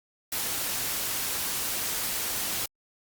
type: noise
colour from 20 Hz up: white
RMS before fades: -30 dBFS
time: 0.32-2.66 s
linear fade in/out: 5 ms
effects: Opus 48 kbps